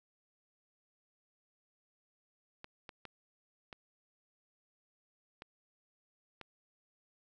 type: clicks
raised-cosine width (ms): 0.3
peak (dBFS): -30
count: 6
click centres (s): 2.644 / 2.892 / 3.053 / 3.728 / 5.421 / 6.413
effects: none